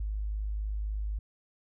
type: tone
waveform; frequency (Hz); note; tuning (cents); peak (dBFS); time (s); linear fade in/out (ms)
sine; 51.91; G#1; 0; -30; 0-1.19; 5
effects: none